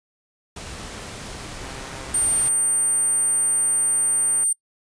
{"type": "noise", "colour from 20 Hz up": "pink", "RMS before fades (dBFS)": -35, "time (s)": [0.56, 2.49], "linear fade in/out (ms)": 5}
{"type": "click train", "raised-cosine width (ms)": 0.5, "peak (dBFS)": -25, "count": 374, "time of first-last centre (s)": [1.63, 4.435], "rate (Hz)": 133}
{"type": "tone", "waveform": "sine", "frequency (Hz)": 8840, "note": "C#9", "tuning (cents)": -6, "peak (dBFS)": -17, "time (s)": [2.14, 4.53], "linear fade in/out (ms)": 5}
{"effects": ["noise-tail reverb RT60 0.1 s tail -26 dB re dry", "resampled to 22050 Hz"]}